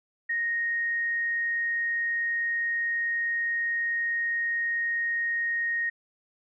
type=tone; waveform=sine; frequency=1864.7 Hz; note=A#6; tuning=in tune; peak=-25 dBFS; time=0.29-5.9 s; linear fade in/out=10 ms; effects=none